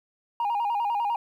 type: tone with vibrato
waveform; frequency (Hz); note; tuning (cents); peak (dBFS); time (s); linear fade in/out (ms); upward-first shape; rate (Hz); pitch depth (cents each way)
sine; 877; A5; -6; -21; 0.4-1.16; 2; square; 10; 120
effects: tanh soft clip ceiling -22 dBFS + 10-bit